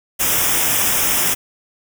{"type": "band-stop noise", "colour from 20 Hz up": "white", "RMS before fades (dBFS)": -17, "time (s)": [0.19, 1.35], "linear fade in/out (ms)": 20, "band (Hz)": [3600, 5100], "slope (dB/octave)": 96, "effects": []}